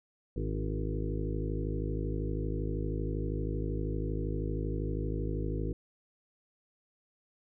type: harmonic tone with a mistuned harmonic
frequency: 52.7 Hz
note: G#1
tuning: 26 cents sharp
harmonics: 1 / 2 / 3 / 5 / 6 / 7 / 8 / 9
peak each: -34 / -37 / -39 / -41 / -42 / -42 / -43 / -44 dBFS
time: 0.36-5.73 s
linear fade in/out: 5 ms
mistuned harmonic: 6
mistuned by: +33 cents
effects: none